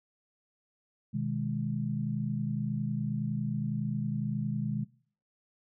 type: chord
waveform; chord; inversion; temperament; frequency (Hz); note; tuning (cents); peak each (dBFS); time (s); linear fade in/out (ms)
sine; G# minor; first; equal with one note detuned; 125.85 / 155.56 / 207.7; B2 / D#3 / G#3; +33 / 0 / 0; -34 / -34 / -33; 1.13-4.85; 20
effects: noise-tail reverb RT60 0.5 s tail -22 dB re dry